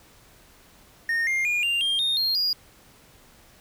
triangle tone with pitch steps, 1841 / 2115 / 2429 / 2790 / 3205 / 3682 / 4230 / 4858 Hz, A#6 / C7 / D#7 / F7 / G7 / A#7 / C8 / D#8, -22 / +18 / -42 / -2 / +38 / -22 / +18 / -42 cents, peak -20 dBFS, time 1.09-2.53 s, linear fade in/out 2 ms, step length 180 ms, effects pink hiss -54 dBFS RMS until 3.6 s

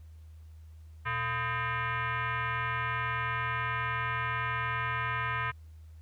sine tone with frequency modulation, 120.4 Hz, B2, 44 cents flat, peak -29 dBFS, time 1.05-5.52 s, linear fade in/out 20 ms, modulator 568 Hz, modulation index 3.6, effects added 79 Hz sine -47 dBFS peak until 6.01 s + pink hiss -70 dBFS RMS until 6.01 s

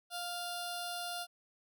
10% pulse tone with notch filter, 701 Hz, F5, 6 cents sharp, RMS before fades -40 dBFS, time 0.1-1.27 s, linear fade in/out 50 ms, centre 2100 Hz, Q 1.1, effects none

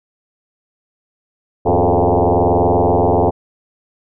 sine tone with frequency modulation, 164.81 Hz, E3, in tune, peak -10 dBFS, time 1.65-3.31 s, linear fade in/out 20 ms, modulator 87.6 Hz, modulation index 8, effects none

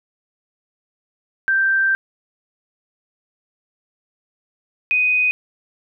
sine tone pair in turn, 1568 / 2496 Hz, G6 / D#7, 0 / +5 cents, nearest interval minor sixth, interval 805 cents, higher second, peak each -14 dBFS, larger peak neither, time 1.48-1.95 / 4.91-5.31 s, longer first, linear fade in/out 0 ms, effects none

